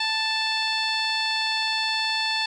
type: tone with low-pass filter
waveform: 15% pulse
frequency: 881 Hz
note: A5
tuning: 2 cents sharp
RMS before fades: -25 dBFS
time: 0-2.46 s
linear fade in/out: 5 ms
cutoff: 4800 Hz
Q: 5.5
effects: none